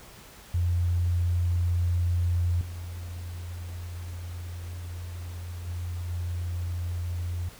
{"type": "tone with level steps", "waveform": "sine", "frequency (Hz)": 87.31, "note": "F2", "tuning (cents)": 0, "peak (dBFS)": [-22, -34, -30, -28], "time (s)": [0.54, 7.49], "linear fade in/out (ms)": 5, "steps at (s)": [2.61, 5.67, 6.1], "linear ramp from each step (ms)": 2, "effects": ["added 50 Hz sine -56 dBFS peak until 7.59 s", "pink hiss -49 dBFS RMS until 7.59 s"]}